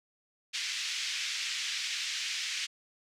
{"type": "band-pass noise", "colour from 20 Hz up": "pink", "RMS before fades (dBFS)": -35, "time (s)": [0.53, 2.67], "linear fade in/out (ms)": 20, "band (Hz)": [2100, 6400], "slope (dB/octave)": 24, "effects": []}